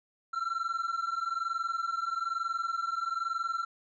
triangle tone pair together, 1342 / 1363.1 Hz, E6 / F6, +31 / -42 cents, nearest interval unison, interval 27 cents, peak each -32 / -31 dBFS, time 0.33-3.65 s, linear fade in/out 10 ms, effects resampled to 16000 Hz

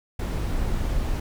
brown noise, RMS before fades -25 dBFS, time 0.19-1.2 s, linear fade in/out 5 ms, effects none

